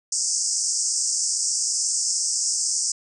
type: band-pass noise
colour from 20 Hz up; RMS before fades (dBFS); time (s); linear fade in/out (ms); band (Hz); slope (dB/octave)
white; -24; 0.12-2.92; 5; 5000 to 8600; 96
effects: none